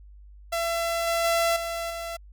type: tone with level steps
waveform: sawtooth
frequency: 673 Hz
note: E5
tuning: 36 cents sharp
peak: -21 / -19 / -17 / -25 / -28 dBFS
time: 0.52-2.17 s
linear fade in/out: 10 ms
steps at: 1.07 / 1.24 / 1.56 / 1.9 s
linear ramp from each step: 5 ms
effects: added 50 Hz sine -45 dBFS peak until 2.32 s